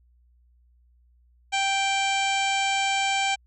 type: harmonic tone with a mistuned harmonic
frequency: 784 Hz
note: G5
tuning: in tune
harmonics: 1 / 2 / 3 / 4 / 5 / 6 / 7 / 8 / 9 / 10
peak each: -25 / -33 / -27 / -30 / -38 / -40 / -41 / -42 / -37 / -38 dBFS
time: 1.52-3.36 s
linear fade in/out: 20 ms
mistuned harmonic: 6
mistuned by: -64 cents
effects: added 60 Hz sine -57 dBFS peak until 3.46 s